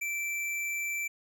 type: tone with hard clipping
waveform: sine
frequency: 2336 Hz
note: D7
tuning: 10 cents flat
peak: -32 dBFS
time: 0.01-1.08 s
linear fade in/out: 10 ms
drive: 17 dB
effects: none